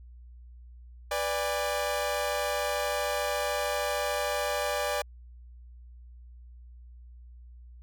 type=chord; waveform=sawtooth; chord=G# diminished; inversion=first; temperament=equal with one note detuned; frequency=493.9 / 587.3 / 813.5 Hz; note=B4 / D5 / G#5; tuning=0 / 0 / -36 cents; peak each=-31 / -26 / -30 dBFS; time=1.11-5.02 s; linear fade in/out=5 ms; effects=added 60 Hz sine -46 dBFS peak until 7.82 s